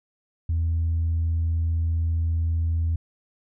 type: tone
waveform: sine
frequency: 82.41 Hz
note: E2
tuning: in tune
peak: -19 dBFS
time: 0.49-2.96 s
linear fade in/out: 5 ms
effects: tanh soft clip ceiling -18 dBFS